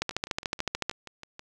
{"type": "two click trains", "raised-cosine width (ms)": 0.2, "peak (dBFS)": [-24, -10], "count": [9, 13], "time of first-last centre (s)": [[0.11, 1.394], [0.02, 0.896]], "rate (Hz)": [6.23, 13.7], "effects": []}